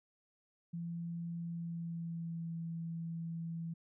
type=tone with pitch glide; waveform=sine; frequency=169.4 to 165.91 Hz; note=E3 to E3; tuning=+48 to +11 cents; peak=-38 dBFS; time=0.73-3.74 s; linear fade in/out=10 ms; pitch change=-37 cents; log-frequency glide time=1.38-2.54 s; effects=none